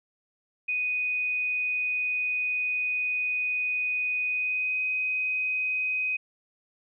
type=tone with pitch glide; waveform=sine; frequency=2489 to 2511 Hz; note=D#7 to D#7; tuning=0 to +15 cents; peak=-25 dBFS; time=0.68-6.17 s; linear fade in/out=10 ms; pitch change=+15 cents; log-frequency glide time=4.26-4.8 s; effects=none